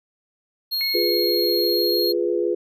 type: tone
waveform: square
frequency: 4265 Hz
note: C8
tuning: 32 cents sharp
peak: -22 dBFS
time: 0.71-2.13 s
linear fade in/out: 20 ms
type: tone with exponential decay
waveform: sine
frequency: 2194 Hz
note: C#7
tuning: 18 cents flat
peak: -25 dBFS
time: 0.81-2.1 s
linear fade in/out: 0 ms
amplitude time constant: 280 ms
type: chord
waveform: sine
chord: F diminished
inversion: none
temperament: equal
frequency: 349.2 / 415.3 / 493.9 Hz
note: F4 / Ab4 / Cb5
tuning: 0 / 0 / 0 cents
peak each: -22 / -24 / -25 dBFS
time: 0.94-2.55 s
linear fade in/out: 10 ms
effects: none